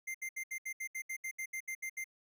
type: tone bursts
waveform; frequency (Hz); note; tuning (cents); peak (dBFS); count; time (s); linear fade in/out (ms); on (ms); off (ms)
square; 2093; C7; 0; -38; 14; 0.07-2.043; 10; 75; 71
effects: none